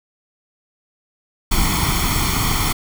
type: noise with comb filter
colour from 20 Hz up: pink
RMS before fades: -18 dBFS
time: 1.51-2.73 s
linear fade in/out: 10 ms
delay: 0.91 ms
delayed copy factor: +0.8
effects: none